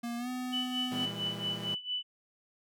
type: tone with pitch glide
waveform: square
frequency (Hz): 236.3 to 251.8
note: A#3 to B3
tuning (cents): +24 to +34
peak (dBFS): -35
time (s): 0.03-1.06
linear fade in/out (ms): 10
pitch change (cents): +110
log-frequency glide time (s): 0.17-0.29
type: tone with tremolo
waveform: sine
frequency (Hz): 2983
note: F#7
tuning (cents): +13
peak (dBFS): -30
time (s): 0.52-2.03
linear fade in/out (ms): 20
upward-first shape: sine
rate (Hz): 4.4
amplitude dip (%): 85
type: chord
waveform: sawtooth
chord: E diminished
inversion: second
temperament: equal with one note detuned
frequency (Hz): 116.54 / 164.81 / 200.8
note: Bb2 / E3 / G3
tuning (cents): 0 / 0 / +42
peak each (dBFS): -40 / -39 / -38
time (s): 0.91-1.75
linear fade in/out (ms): 10
effects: none